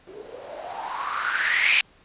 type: noise with low-pass filter sweep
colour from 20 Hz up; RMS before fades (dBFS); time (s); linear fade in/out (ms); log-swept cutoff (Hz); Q
violet; -26; 0.07-1.81; 2; 360 to 2600; 7.1
effects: pink hiss -56 dBFS RMS until 2.04 s + resampled to 8000 Hz